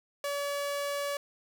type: tone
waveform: sawtooth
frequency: 570 Hz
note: C#5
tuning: 48 cents sharp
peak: -27 dBFS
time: 0.24-1.17 s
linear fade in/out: 2 ms
effects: none